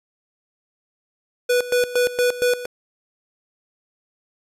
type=tone with tremolo; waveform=square; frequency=491.8 Hz; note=B4; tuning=7 cents flat; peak=-16 dBFS; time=1.49-2.66 s; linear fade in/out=10 ms; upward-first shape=square; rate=4.3 Hz; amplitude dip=80%; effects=resampled to 32000 Hz